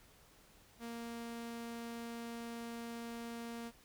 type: tone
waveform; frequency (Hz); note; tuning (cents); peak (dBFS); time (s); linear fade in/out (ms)
sawtooth; 233.1; A#3; 0; -39; 0.79-3.72; 50
effects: pink hiss -64 dBFS RMS until 3.84 s